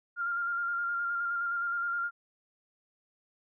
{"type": "tone with vibrato", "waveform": "sine", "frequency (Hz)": 1396.9, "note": "F6", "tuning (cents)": 0, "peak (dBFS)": -29, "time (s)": [0.16, 2.11], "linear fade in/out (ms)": 50, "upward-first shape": "square", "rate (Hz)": 9.6, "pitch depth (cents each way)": 19, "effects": []}